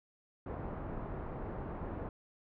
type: low-pass noise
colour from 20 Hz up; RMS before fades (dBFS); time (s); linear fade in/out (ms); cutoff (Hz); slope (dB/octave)
pink; -41; 0.46-2.09; 2; 1000; 12
effects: low-pass 2000 Hz 12 dB/octave